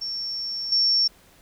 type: tone with level steps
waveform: sine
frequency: 5460 Hz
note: F8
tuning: 40 cents flat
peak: -27 / -17 dBFS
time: 0.01-1.08 s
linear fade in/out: 10 ms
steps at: 0.72 s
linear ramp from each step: 2 ms
effects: pink hiss -55 dBFS RMS until 1.41 s